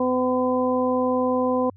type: harmonic tone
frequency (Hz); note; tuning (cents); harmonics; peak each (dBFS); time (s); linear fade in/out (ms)
253.5; B3; +45; 1 / 2 / 3 / 4; -23 / -22 / -31 / -27; 0-1.7; 5
effects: added 95 Hz sine -46 dBFS peak until 1.76 s

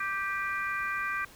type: harmonic tone with a mistuned harmonic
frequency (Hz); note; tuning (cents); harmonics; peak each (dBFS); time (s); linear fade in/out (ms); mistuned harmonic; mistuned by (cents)
392; G4; 0; 3 / 4 / 5 / 6; -34 / -33 / -37 / -38; 0-1.25; 5; 6; +30
effects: pink hiss -53 dBFS RMS until 1.35 s

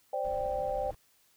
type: chord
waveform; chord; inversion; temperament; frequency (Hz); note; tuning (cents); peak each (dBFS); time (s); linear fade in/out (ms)
sine; C suspended second; none; just; 523.3 / 588.7 / 784.9; C5 / D5 / G5; 0 / +4 / +2; -34; 0.13-0.91; 5
type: noise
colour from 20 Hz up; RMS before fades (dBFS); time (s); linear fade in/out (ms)
brown; -45; 0.24-0.95; 5
effects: white hiss -67 dBFS RMS until 1.36 s

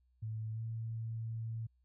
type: tone with pitch glide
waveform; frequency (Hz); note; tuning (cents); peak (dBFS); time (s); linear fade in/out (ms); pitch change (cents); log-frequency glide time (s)
sine; 110 to 113.09; A2 to A2; 0 to +48; -37; 0.22-1.67; 10; +48; 0.53-0.6
effects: added 62 Hz sine -69 dBFS peak until 1.84 s

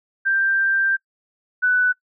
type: tone pair in turn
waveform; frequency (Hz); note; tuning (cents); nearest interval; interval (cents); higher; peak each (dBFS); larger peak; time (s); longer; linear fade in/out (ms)
sine; 1577 / 1491.8; G6 / F#6; +10 / +14; minor second; 96; first; -16 / -14; second; 0.25-0.97 / 1.62-1.93; first; 20
effects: noise-tail reverb RT60 0.1 s tail -23 dB re dry

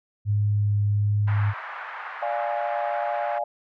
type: tone with vibrato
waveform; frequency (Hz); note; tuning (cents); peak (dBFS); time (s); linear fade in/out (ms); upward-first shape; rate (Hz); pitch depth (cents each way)
sine; 103.3; G#2; -9; -19; 0.25-1.54; 50; triangle; 1.3; 9
type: band-pass noise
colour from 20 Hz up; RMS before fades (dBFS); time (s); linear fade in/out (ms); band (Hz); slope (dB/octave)
white; -36; 1.27-3.39; 10; 810 to 1700; 24
type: chord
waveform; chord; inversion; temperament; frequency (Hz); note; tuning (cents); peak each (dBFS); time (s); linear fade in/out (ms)
sine; D diminished; none; equal; 587.3 / 698.5 / 830.6; D5 / F5 / Ab5; 0 / 0 / 0; -29 / -28 / -29; 2.22-3.44; 5
effects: none

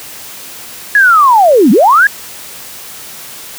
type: linear two-way sweep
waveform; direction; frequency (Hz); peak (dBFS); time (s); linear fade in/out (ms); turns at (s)
sine; down then up; 1708 to 187.7 to 1708; -3; 0.95-2.07; 2; 1.71
effects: white hiss -29 dBFS RMS until 3.58 s + high-pass 60 Hz 12 dB/octave

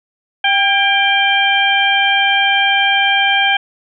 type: harmonic tone with a mistuned harmonic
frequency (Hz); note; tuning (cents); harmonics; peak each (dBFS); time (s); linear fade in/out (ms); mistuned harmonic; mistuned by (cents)
788; G5; +9; 1 / 2 / 3 / 4; -16 / -16 / -16 / -16; 0.44-3.57; 5; 2; +40
effects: none

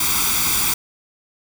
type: noise with comb filter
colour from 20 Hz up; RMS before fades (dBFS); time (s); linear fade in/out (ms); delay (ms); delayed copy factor
white; -19; 0-0.74; 5; 0.85; +0.75
effects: none

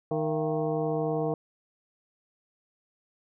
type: harmonic tone with a mistuned harmonic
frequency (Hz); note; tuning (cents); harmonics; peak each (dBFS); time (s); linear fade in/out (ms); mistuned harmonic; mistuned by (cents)
155.56; D#3; 0; 1 / 2 / 3 / 4 / 5 / 6 / 7; -32 / -33 / -29 / -33 / -38 / -44 / -44; 0.11-1.34; 2; 4; +140
effects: none

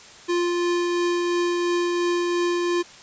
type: tone with tremolo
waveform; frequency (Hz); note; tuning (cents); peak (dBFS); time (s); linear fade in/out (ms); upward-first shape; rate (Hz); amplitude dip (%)
square; 349.2; F4; 0; -20; 0.28-2.83; 20; triangle; 2.9; 25
effects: white hiss -45 dBFS RMS until 3.02 s + resampled to 16000 Hz

